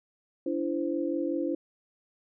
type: tone cluster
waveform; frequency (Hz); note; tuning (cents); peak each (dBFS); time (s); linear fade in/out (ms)
sine; 289.4 / 334.7 / 520; D4 / E4 / C5; -25 / +26 / -11; -31 / -30 / -34; 0.46-1.55; 5
effects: none